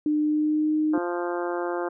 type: tone with pitch glide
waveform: sine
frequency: 301.4 to 307.7 Hz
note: D4 to D#4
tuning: +45 to -19 cents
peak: -20 dBFS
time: 0.06-0.98 s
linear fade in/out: 2 ms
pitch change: +36 cents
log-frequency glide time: 0.19-0.75 s
type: harmonic tone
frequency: 174.8 Hz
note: F3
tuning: 2 cents sharp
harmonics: 2 / 3 / 4 / 5 / 6 / 7 / 8 / 9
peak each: -28 / -32 / -34 / -36 / -38 / -39 / -40 / -41 dBFS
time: 0.93-1.89 s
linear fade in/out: 10 ms
effects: none